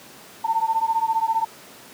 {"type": "beating tone pair", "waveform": "sine", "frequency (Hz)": [892, 907], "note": ["A5", "A#5"], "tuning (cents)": [23, -48], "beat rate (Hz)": 15, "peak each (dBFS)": -22, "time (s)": [0.44, 1.45], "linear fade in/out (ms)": 10, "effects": ["pink hiss -44 dBFS RMS until 1.93 s", "high-pass 200 Hz 12 dB/octave"]}